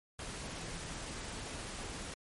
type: tone in noise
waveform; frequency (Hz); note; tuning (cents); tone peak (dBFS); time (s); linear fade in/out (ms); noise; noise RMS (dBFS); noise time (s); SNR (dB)
sine; 167.6; E3; +29; -51; 0.46-0.93; 2; pink; -43; 0.19-2.14; -11
effects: MP3 48 kbps